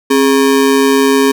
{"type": "ring-modulated tone", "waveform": "square", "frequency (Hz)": 342, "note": "F4", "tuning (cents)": -36, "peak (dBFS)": -5, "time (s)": [0.1, 1.32], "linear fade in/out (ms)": 10, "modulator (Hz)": 73.3, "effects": []}